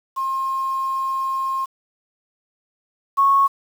sine tone pair in turn, 1067 / 1101.4 Hz, C6 / C#6, +34 / -11 cents, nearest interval minor second, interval 55 cents, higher second, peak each -20 / -12 dBFS, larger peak second, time 0.16-1.66 / 3.17-3.48 s, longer first, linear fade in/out 20 ms, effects 7-bit

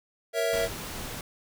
square chord, A# diminished, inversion none, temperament equal, 466.2 / 554.4 / 659.3 Hz, A#4 / C#5 / E5, 0 / 0 / 0 cents, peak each -30 / -33 / -28 dBFS, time 0.33-0.69 s, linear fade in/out 50 ms
pink noise, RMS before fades -37 dBFS, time 0.53-1.21 s, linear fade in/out 2 ms
effects none

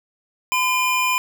square tone pair together, 1014.1 / 2412 Hz, B5 / D7, +46 / +46 cents, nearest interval octave + minor third, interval 1500 cents, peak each -21 dBFS, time 0.52-1.18 s, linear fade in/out 0 ms, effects none

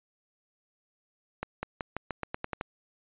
accelerating click train, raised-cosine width 0.5 ms, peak -17 dBFS, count 10, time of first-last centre 1.43-2.611 s, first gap 200 ms, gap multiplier 0.89, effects resampled to 8000 Hz

